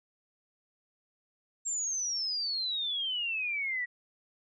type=exponential sweep; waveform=sine; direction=down; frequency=7520 to 1917 Hz; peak=-30 dBFS; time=1.65-3.86 s; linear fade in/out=20 ms; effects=none